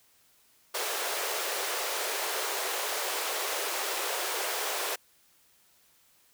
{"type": "high-pass noise", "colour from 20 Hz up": "pink", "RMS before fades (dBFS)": -32, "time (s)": [0.74, 4.96], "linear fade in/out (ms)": 10, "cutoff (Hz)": 390, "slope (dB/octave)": 48, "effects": ["white hiss -64 dBFS RMS until 6.33 s"]}